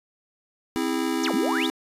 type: chord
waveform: square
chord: C augmented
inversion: none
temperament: just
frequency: 261.6 / 327 / 408.8 Hz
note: C4 / E4 / G#4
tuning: 0 / -14 / -27 cents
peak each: -28 / -27 / -32 dBFS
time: 0.76-1.7 s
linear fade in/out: 0 ms
type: exponential two-way sweep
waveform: sine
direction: down then up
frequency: 8372 to 190.6 to 4085 Hz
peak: -25 dBFS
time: 1.23-1.67 s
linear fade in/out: 10 ms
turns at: 1.34 s
effects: resampled to 32000 Hz